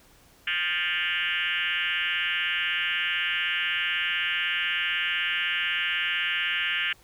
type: tone with frequency modulation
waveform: sine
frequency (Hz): 2275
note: C#7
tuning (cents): +44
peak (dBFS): -24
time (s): 0.47-6.93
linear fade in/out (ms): 5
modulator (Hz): 174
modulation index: 4.6
effects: pink hiss -57 dBFS RMS until 7.03 s